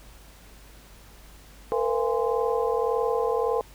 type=tone cluster; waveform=sine; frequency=456.2 / 497.9 / 685 / 823 / 1038 Hz; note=A#4 / B4 / F5 / G#5 / C6; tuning=-37 / +14 / -34 / -16 / -14 cents; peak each=-25 / -27 / -34 / -31 / -32 dBFS; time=1.72-3.61 s; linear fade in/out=0 ms; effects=added 50 Hz sine -49 dBFS peak until 3.74 s + pink hiss -52 dBFS RMS until 3.74 s